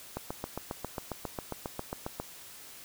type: click train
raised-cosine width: 1 ms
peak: -20 dBFS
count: 16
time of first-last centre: 0.17-2.2 s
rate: 7.39 Hz
effects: white hiss -49 dBFS RMS until 2.84 s